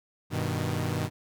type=chord; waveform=sawtooth; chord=G augmented; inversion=none; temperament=equal; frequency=98 / 123.47 / 155.56 Hz; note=G2 / B2 / D#3; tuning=0 / 0 / 0 cents; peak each=-28 dBFS; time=0.3-1.1 s; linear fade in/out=50 ms; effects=none